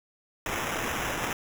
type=noise with sample-and-hold; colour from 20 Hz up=white; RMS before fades=-31 dBFS; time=0.46-1.33 s; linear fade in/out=2 ms; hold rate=4410 Hz; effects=none